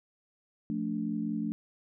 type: chord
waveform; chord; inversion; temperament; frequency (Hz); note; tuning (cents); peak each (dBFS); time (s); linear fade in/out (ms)
sine; D minor; first; equal with one note detuned; 174.61 / 220 / 290.8; F3 / A3 / D4; 0 / 0 / -17; -37 / -32 / -35; 0.7-1.52; 0
effects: none